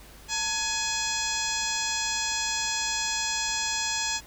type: harmonic tone with a mistuned harmonic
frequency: 840 Hz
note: G#5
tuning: 19 cents sharp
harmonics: 1 / 2 / 3 / 4 / 5 / 6 / 7 / 8 / 9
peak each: -35 / -35 / -35 / -35 / -35 / -35 / -35 / -35 / -35 dBFS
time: 0.28-4.21 s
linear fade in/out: 50 ms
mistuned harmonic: 1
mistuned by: +110 cents
effects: added 50 Hz sine -50 dBFS peak until 4.26 s + pink hiss -50 dBFS RMS until 4.26 s